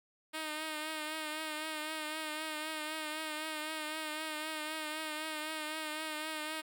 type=tone with vibrato; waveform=5% pulse; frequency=310 Hz; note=D#4; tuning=6 cents flat; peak=-26 dBFS; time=0.33-6.62 s; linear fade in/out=20 ms; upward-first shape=triangle; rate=3.9 Hz; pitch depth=42 cents each way; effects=none